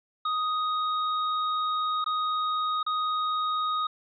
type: tone with dropouts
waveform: square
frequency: 1248 Hz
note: D#6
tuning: 5 cents sharp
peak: -26 dBFS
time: 0.25-3.87 s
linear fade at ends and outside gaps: 5 ms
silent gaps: 2.043-2.061 / 2.83-2.864 s
effects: resampled to 11025 Hz